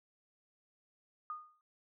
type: tone with exponential decay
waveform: sine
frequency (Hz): 1228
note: D#6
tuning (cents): -23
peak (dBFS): -36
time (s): 1.3-1.61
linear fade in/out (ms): 1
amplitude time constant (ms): 66
effects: none